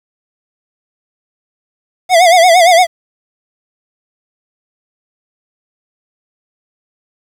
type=tone with vibrato; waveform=square; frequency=698.5 Hz; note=F5; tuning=in tune; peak=-5 dBFS; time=2.09-2.87 s; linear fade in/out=50 ms; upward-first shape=sine; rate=8.7 Hz; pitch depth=110 cents each way; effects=low-pass 10000 Hz 12 dB/octave + 7-bit